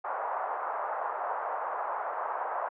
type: band-pass noise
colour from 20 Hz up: pink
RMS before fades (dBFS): -33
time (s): 0.04-2.69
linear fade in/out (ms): 10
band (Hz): 660 to 1200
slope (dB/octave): 24
effects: high-pass 400 Hz 12 dB/octave + low-pass 2000 Hz 12 dB/octave